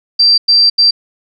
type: tone bursts at uneven times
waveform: sine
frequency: 4699 Hz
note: D8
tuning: in tune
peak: -5 dBFS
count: 3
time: 0.19-0.38 / 0.48-0.7 / 0.78-0.91 s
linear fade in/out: 10 ms
effects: none